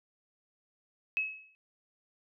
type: tone with exponential decay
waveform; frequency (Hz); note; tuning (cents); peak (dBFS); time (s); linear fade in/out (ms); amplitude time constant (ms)
sine; 2575; E7; -41; -25; 1.17-1.55; 0; 82
effects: none

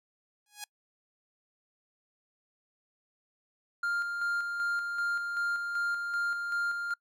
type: tone with exponential growth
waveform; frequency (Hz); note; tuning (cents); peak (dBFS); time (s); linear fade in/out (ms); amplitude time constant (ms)
5% pulse; 831; G#5; +1; -24; 0.46-0.64; 2; 37
type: tone with tremolo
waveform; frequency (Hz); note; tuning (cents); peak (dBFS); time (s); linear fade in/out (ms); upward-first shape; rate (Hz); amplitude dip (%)
triangle; 1400; F6; +4; -26; 3.83-6.94; 5; square; 2.6; 40
effects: noise-tail reverb RT60 0.1 s tail -26 dB re dry

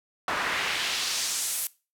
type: noise with band-pass filter sweep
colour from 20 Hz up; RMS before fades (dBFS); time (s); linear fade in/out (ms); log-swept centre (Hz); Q
pink; -29; 0.28-1.67; 2; 1200 to 12000; 1.2
effects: noise-tail reverb RT60 0.3 s tail -20 dB re dry

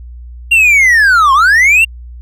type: linear two-way sweep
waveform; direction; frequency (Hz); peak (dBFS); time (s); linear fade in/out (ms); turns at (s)
triangle; down then up; 2794 to 1038 to 2794; -3; 0.51-1.85; 10; 1.33
effects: added 60 Hz sine -27 dBFS peak until 2.21 s

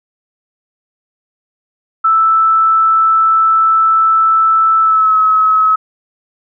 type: tone with pitch glide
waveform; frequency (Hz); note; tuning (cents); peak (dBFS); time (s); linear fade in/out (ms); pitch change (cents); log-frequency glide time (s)
sine; 1318.5 to 1285.4; E6 to E6; 0 to -44; -7; 2.04-5.76; 10; -44; 4.81-5.17
effects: none

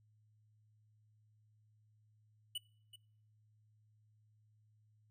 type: tone with echo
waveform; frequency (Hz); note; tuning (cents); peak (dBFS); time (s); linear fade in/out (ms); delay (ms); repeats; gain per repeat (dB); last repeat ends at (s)
square; 2960; F#7; 0; -39; 2.55-2.58; 5; 380; 1; -14; 2.96
effects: noise-tail reverb RT60 0.6 s tail -24 dB re dry + added 107 Hz sine -68 dBFS peak until 5.1 s

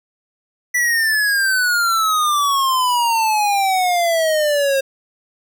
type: exponential sweep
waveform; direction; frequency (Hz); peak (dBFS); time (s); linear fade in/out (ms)
square; down; 1975.5 to 535; -15; 0.74-4.81; 10
effects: none

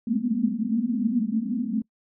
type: band-pass noise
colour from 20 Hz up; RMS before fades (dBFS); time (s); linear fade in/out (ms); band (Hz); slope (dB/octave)
pink; -25; 0.07-1.82; 2; 210 to 250; 96
effects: noise-tail reverb RT60 0.1 s tail -24 dB re dry

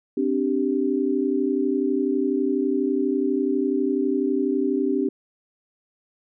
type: chord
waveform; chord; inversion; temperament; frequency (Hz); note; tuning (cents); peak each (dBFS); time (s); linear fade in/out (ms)
sine; C suspended second; none; equal with one note detuned; 261.6 / 293.7 / 390; C4 / D4 / G4; 0 / 0 / -9; -24; 0.17-5.09; 5
effects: none

